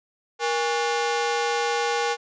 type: ring-modulated tone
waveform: sawtooth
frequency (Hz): 645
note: E5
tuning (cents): -38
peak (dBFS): -15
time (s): 0.39-2.17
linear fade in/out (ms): 50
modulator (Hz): 174
effects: resampled to 16000 Hz